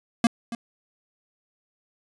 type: tone with echo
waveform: square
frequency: 233.1 Hz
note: A#3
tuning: in tune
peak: -16 dBFS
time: 0.24-0.27 s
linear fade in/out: 2 ms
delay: 280 ms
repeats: 1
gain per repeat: -14 dB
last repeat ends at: 0.55 s
effects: resampled to 24000 Hz